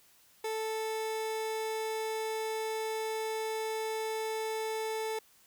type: tone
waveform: 30% pulse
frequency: 440 Hz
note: A4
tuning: in tune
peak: -30 dBFS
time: 0.44-5.19 s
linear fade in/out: 5 ms
effects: white hiss -63 dBFS RMS until 5.46 s